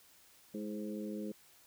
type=harmonic tone with a mistuned harmonic; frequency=104.8 Hz; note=G#2; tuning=16 cents sharp; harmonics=2 / 3 / 4 / 5; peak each=-40 / -44 / -46 / -48 dBFS; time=0.54-1.32 s; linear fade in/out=5 ms; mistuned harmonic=3; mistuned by=+37 cents; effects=white hiss -63 dBFS RMS until 1.66 s